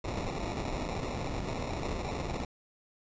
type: noise with sample-and-hold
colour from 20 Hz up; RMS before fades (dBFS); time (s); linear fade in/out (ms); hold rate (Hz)
pink; -35; 0.04-2.45; 5; 1575
effects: resampled to 16000 Hz